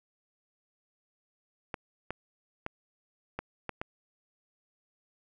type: clicks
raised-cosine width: 0.5 ms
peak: -19 dBFS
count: 6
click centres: 1.742 / 2.106 / 2.664 / 3.39 / 3.693 / 3.815 s
effects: none